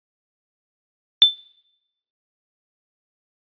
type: tone with exponential decay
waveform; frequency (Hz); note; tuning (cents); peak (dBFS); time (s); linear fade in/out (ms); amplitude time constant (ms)
sine; 3533; A7; +6; -3; 1.22-1.38; 0; 34
effects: noise-tail reverb RT60 0.9 s tail -26 dB re dry + resampled to 11025 Hz